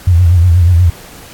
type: tone with vibrato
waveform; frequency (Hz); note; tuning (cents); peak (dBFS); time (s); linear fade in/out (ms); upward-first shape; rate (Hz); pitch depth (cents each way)
sine; 87.31; F2; 0; -4; 0.07-0.9; 5; sine; 8.3; 93
effects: pink hiss -35 dBFS RMS until 1.33 s + AAC 64 kbps